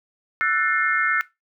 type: chord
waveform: sine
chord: F# half-diminished seventh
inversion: third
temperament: just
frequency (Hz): 1332 / 1480 / 1776 / 2131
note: E6 / F#6 / A6 / C7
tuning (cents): +18 / 0 / +16 / +31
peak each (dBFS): -24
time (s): 0.41-1.21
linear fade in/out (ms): 0
effects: noise-tail reverb RT60 0.2 s tail -18 dB re dry